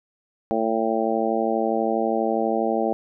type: harmonic tone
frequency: 112.3 Hz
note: A2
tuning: 36 cents sharp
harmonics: 2 / 3 / 4 / 5 / 6 / 7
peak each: -27 / -27 / -27 / -27 / -27 / -27 dBFS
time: 0.51-2.93 s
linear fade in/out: 0 ms
effects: none